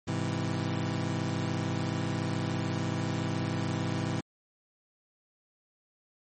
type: chord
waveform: 25% pulse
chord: Ab augmented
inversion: none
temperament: equal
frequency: 103.83 / 130.81 / 164.81 Hz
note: Ab2 / C3 / E3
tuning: 0 / 0 / 0 cents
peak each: -30 dBFS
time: 0.07-4.21 s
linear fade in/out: 10 ms
effects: MP3 32 kbps

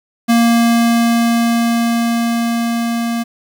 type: tone with level ramp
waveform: square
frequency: 233.1 Hz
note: A#3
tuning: in tune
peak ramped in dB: -9 to -17 dBFS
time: 0.28-3.24 s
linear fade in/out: 20 ms
effects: 8-bit

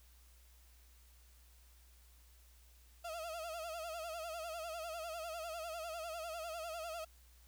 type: tone with vibrato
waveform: 35% pulse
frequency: 660 Hz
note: E5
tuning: 2 cents sharp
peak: -40 dBFS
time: 3.04-7.05 s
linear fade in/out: 10 ms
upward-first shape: sine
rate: 10 Hz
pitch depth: 97 cents each way
effects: added 60 Hz sine -61 dBFS peak until 7.47 s + white hiss -68 dBFS RMS until 7.47 s

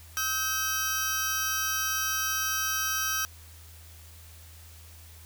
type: tone cluster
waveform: sawtooth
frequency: 1282 / 1557 / 5760 Hz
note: E6 / G6 / F#8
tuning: -49 / -12 / -47 cents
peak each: -29 / -28 / -28 dBFS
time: 0.17-3.25 s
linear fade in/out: 0 ms
effects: added 81 Hz sine -48 dBFS peak until 5.25 s + white hiss -53 dBFS RMS until 5.25 s

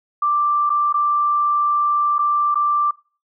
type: tone with dropouts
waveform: sine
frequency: 1177 Hz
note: D6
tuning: 3 cents sharp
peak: -15 dBFS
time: 0.22-2.91 s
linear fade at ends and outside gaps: 5 ms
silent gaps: 0.695-0.701 / 0.927-0.941 / 2.183-2.19 / 2.545-2.555 s
effects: noise-tail reverb RT60 0.4 s tail -24 dB re dry

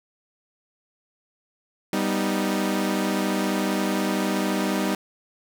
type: chord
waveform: sawtooth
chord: G augmented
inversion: none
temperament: equal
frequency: 196 / 246.9 / 311.1 Hz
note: G3 / B3 / D#4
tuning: 0 / 0 / 0 cents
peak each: -21 / -25 / -23 dBFS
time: 1.93-4.95 s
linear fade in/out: 2 ms
effects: none

